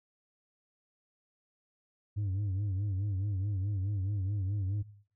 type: tone with vibrato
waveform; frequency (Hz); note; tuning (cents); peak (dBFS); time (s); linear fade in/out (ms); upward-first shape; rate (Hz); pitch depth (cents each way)
sine; 98.7; G2; +12; -27; 2.16-4.83; 20; sine; 4.7; 100
effects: noise-tail reverb RT60 0.5 s tail -17 dB re dry + tanh soft clip ceiling -29 dBFS